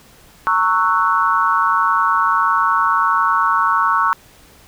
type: chord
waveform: sine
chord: F# dominant seventh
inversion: first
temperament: equal with one note detuned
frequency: 919.5 / 1108.7 / 1318.5 / 1480 Hz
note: A#5 / C#6 / E6 / F#6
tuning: -24 / 0 / 0 / 0 cents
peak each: -20 / -16 / -18 / -21 dBFS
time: 0.47-4.13 s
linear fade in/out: 0 ms
effects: pink hiss -47 dBFS RMS until 4.67 s